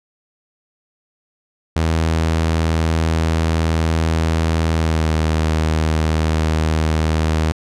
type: tone with pitch glide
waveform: sawtooth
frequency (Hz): 81 to 78.92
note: E2 to D#2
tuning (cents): -30 to +25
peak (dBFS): -11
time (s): 1.76-7.52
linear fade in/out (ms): 0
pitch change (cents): -45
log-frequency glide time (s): 4.78-5.14
effects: low-pass 8000 Hz 12 dB/octave